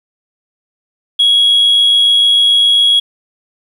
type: tone with amplitude modulation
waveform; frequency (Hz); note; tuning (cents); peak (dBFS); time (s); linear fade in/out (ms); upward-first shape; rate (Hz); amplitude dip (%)
sine; 3322; G#7; 0; -3; 1.19-3; 10; sine; 107; 40
effects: tanh soft clip ceiling -4 dBFS + 7-bit